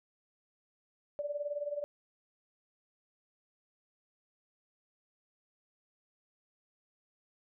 sine tone with tremolo, 583 Hz, D5, 13 cents flat, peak -31 dBFS, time 1.19-1.84 s, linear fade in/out 0 ms, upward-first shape sine, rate 19 Hz, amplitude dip 75%, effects none

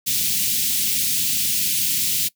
white band-stop noise, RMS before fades -21 dBFS, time 0.06-2.29 s, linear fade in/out 20 ms, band 250 to 2600 Hz, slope 24 dB/octave, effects noise-tail reverb RT60 0.1 s tail -21 dB re dry + high-pass 100 Hz 12 dB/octave

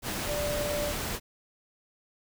sine tone in noise, 587.3 Hz, D5, in tune, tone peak -30 dBFS, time 0.26-0.94 s, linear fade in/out 50 ms, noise pink, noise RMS -33 dBFS, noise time 0.02-1.2 s, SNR 0 dB, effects none

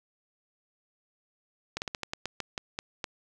slowing click train, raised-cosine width 0.2 ms, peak -15 dBFS, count 11, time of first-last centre 1.77-3.042 s, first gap 49 ms, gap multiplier 1.2, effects none

